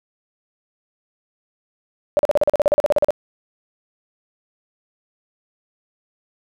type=tone bursts; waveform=sine; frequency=587.3 Hz; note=D5; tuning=in tune; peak=-11 dBFS; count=16; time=2.17-3.106 s; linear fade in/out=0 ms; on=21 ms; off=40 ms; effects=none